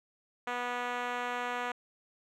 5% pulse tone with band-pass filter, 244.7 Hz, B3, 16 cents flat, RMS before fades -35 dBFS, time 0.47-1.72 s, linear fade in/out 5 ms, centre 850 Hz, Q 0.72, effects none

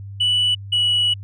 sine tone pair in turn, 2960 / 2936 Hz, F#7 / F#7, 0 / -14 cents, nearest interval unison, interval 14 cents, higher first, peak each -13 dBFS, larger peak neither, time 0.2-0.55 / 0.72-1.14 s, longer second, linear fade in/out 10 ms, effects tanh soft clip ceiling -13 dBFS + added 99 Hz sine -31 dBFS peak until 1.23 s

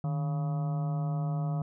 harmonic tone with a mistuned harmonic, 140.3 Hz, C#3, 21 cents sharp, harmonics 1 / 2 / 3 / 4 / 5 / 6 / 7 / 8 / 9, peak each -28 / -46 / -50 / -47 / -42 / -55 / -52 / -53 / -51 dBFS, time 0.04-1.62 s, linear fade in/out 2 ms, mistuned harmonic 1, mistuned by +150 cents, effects none

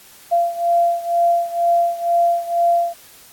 sine beating tone pair, 687 / 689.1 Hz, F5 / F5, -29 / -23 cents, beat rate 2.1 Hz, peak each -16 / -19 dBFS, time 0.31-2.94 s, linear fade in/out 20 ms, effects white hiss -45 dBFS RMS until 3.32 s + AAC 64 kbps

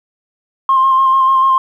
sine tone with vibrato, 1062 Hz, C6, 25 cents sharp, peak -7 dBFS, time 0.69-1.58 s, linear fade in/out 2 ms, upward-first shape square, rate 6.8 Hz, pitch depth 18 cents each way, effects tanh soft clip ceiling -3 dBFS + 8-bit

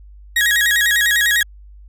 35% pulse tone with vibrato, 1772 Hz, A6, 12 cents sharp, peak -11 dBFS, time 0.36-1.43 s, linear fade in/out 5 ms, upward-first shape square, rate 10 Hz, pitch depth 110 cents each way, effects added 50 Hz sine -38 dBFS peak until 1.88 s

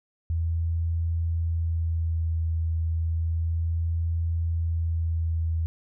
sine tone with vibrato, 82.41 Hz, E2, in tune, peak -23 dBFS, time 0.3-5.66 s, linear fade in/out 0 ms, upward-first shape sine, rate 0.32 Hz, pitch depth 16 cents each way, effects none

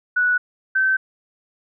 sine tone pair in turn, 1474 / 1541.9 Hz, F#6 / G6, -7 / -29 cents, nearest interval minor second, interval 78 cents, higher second, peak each -15 dBFS, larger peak neither, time 0.16-0.38 / 0.75-0.97 s, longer neither, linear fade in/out 10 ms, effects none

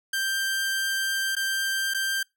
sawtooth tone with dropouts, 1576 Hz, G6, 9 cents sharp, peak -21 dBFS, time 0.13-2.23 s, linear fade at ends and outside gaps 5 ms, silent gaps 1.353-1.365 / 1.938-1.945 s, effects noise-tail reverb RT60 0.2 s tail -25 dB re dry

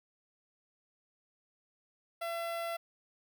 sawtooth tone with notch filter, 675 Hz, E5, 41 cents sharp, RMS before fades -37 dBFS, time 2.21-2.77 s, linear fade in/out 10 ms, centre 7000 Hz, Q 0.82, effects none

